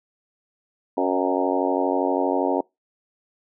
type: harmonic tone with a mistuned harmonic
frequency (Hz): 92.5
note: F#2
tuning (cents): 0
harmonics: 3 / 4 / 5 / 6 / 7 / 8 / 9 / 10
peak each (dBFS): -25 / -26 / -27 / -28 / -28 / -29 / -30 / -30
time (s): 0.97-2.61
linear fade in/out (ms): 5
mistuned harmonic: 7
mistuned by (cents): -20
effects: noise-tail reverb RT60 0.2 s tail -25 dB re dry